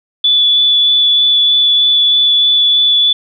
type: tone with vibrato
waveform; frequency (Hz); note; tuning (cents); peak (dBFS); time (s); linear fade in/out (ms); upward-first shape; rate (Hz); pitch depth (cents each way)
sine; 3455; A7; -32; -7; 0.24-3.13; 5; sine; 3.2; 8
effects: none